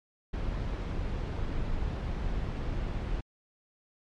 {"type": "noise", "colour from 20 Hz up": "brown", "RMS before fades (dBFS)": -32, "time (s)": [0.33, 3.21], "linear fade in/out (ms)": 10, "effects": ["low-pass 4000 Hz 12 dB/octave", "MP3 64 kbps"]}